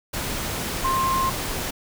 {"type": "tone in noise", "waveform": "sine", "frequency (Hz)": 1057, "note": "C6", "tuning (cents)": 17, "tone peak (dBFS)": -20, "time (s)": [0.84, 1.3], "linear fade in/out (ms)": 10, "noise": "pink", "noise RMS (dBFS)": -28, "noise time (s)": [0.13, 1.71], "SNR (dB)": 5, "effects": []}